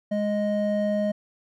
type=tone pair together; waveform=triangle; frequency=207.7 / 622.4 Hz; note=G#3 / D#5; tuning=0 / 0 cents; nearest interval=octave + perfect fifth; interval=1900 cents; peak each=-23 dBFS; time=0.11-1.12 s; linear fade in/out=10 ms; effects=none